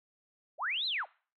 sine linear two-way sweep, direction up then down, 486.1 to 4186 to 486.1 Hz, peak -30 dBFS, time 0.58-1.06 s, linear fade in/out 50 ms, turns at 0.86 s, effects noise-tail reverb RT60 0.4 s tail -22 dB re dry + MP3 32 kbps

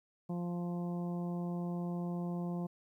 harmonic tone, 174.61 Hz, F3, in tune, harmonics 1 / 2 / 3 / 4 / 5 / 6, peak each -35 / -44 / -49 / -49 / -53 / -55 dBFS, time 0.29-2.67 s, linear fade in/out 10 ms, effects 12-bit

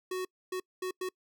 square tone bursts at uneven times, 370 Hz, F#4, in tune, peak -33 dBFS, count 4, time 0.11-0.25 / 0.52-0.6 / 0.82-0.91 / 1.01-1.09 s, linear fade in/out 5 ms, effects noise-tail reverb RT60 0.1 s tail -26 dB re dry

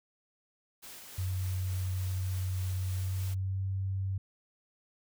white noise with tremolo, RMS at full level -47 dBFS, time 0.82-3.35 s, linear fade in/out 20 ms, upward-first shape sine, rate 3.4 Hz, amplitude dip 25%
sine tone with pitch glide, 93 to 96.11 Hz, F#2 to G2, +9 to -34 cents, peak -30 dBFS, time 1.18-4.18 s, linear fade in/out 5 ms, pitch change +57 cents, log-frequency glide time 2.9-3.63 s
effects none

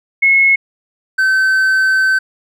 sine / triangle tone pair in turn, 2178 / 1537.3 Hz, C#7 / G6, -31 / -34 cents, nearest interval tritone, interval 603 cents, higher first, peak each -7 / -8 dBFS, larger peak first, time 0.22-0.56 / 1.18-2.19 s, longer second, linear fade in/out 10 ms, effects none

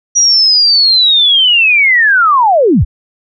sine linear sweep, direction down, 5820 to 36.71 Hz, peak -5 dBFS, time 0.15-2.85 s, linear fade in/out 20 ms, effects none

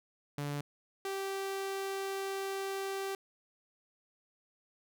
sawtooth tone pair in turn, 144.6 / 389.6 Hz, D3 / G4, -27 / -11 cents, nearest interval octave + perfect fourth, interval 1716 cents, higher second, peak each -31 / -31 dBFS, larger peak neither, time 0.38-0.61 / 1.05-3.15 s, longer second, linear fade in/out 2 ms, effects none

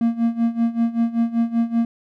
triangle tone with tremolo, 231.7 Hz, A#3, 10 cents flat, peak -12 dBFS, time 0.01-1.85 s, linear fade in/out 2 ms, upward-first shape sine, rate 5.2 Hz, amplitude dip 85%, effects none

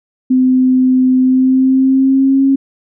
sine tone with pitch glide, 256.9 to 271.5 Hz, C4 to C#4, -32 to -36 cents, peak -7 dBFS, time 0.3-2.56 s, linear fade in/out 10 ms, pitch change +96 cents, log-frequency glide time 1.2-2.45 s, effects none

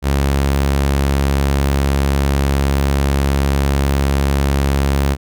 sawtooth tone, 69.3 Hz, C#2, in tune, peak -9 dBFS, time 0.02-5.17 s, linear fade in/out 50 ms, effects none

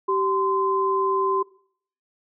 sine tone pair together, 386.6 / 1032.1 Hz, G4 / C6, -24 / -24 cents, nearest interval octave + perfect fourth, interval 1700 cents, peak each -22 dBFS, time 0.08-1.43 s, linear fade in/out 10 ms, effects noise-tail reverb RT60 0.6 s tail -21 dB re dry

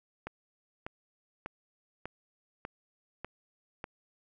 click train, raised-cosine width 0.5 ms, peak -23 dBFS, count 7, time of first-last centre 0.27-3.841 s, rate 1.68 Hz, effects none

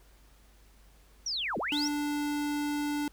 sine linear two-way sweep, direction down then up, 5880 to 156.8 to 5880 Hz, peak -30 dBFS, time 1.26-1.88 s, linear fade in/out 5 ms, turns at 1.58 s
square tone, 293.1 Hz, D4, 3 cents flat, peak -30 dBFS, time 1.72-3.08 s, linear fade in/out 2 ms
effects added 50 Hz sine -57 dBFS peak until 3.12 s + pink hiss -63 dBFS RMS until 3.12 s

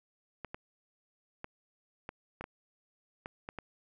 clicks, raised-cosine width 0.5 ms, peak -25 dBFS, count 9, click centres 0.447 / 0.545 / 1.444 / 2.091 / 2.41 / 2.441 / 3.259 / 3.489 / 3.587 s, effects none

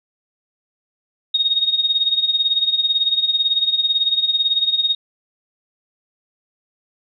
sine tone with tremolo, 3729 Hz, A#7, in tune, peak -12 dBFS, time 1.34-4.95 s, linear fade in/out 5 ms, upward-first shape sine, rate 18 Hz, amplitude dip 75%, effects none

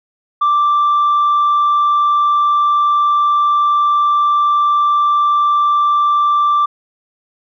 sine tone, 1174.7 Hz, D6, in tune, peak -8 dBFS, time 0.41-6.66 s, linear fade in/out 10 ms, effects tanh soft clip ceiling -8 dBFS

